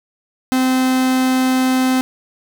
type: tone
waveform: 45% pulse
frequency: 258.3 Hz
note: C4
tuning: 22 cents flat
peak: -13 dBFS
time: 0.52-2.01 s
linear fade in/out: 0 ms
effects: none